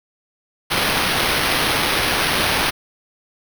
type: noise with sample-and-hold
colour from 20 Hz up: blue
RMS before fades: -19 dBFS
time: 0.7-2.71 s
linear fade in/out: 20 ms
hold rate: 7350 Hz
effects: none